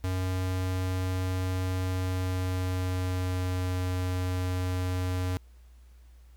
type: tone with pitch glide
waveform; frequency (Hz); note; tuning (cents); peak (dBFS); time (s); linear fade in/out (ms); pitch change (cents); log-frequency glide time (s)
square; 92.5 to 91.38; F#2 to F#2; 0 to -21; -28; 0.04-5.37; 0; -21; 1.81-3.81
effects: added 60 Hz sine -50 dBFS peak until 6.36 s + pink hiss -67 dBFS RMS until 6.36 s